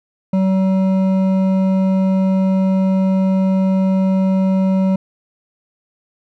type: tone with hard clipping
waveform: sine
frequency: 190 Hz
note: F#3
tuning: 46 cents sharp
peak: -14 dBFS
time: 0.33-4.96 s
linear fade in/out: 5 ms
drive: 9 dB
effects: none